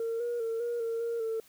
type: tone with pitch steps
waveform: sine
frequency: 457.4 / 477.2 / 454.1 / 474.6 / 457.7 / 465.5 / 447.8 Hz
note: A#4 / A#4 / A#4 / A#4 / A#4 / A#4 / A4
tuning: -33 / +41 / -45 / +31 / -32 / -2 / +30 cents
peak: -28 dBFS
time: 0-1.4 s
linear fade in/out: 2 ms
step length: 200 ms
effects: tanh soft clip ceiling -27 dBFS + white hiss -60 dBFS RMS until 1.48 s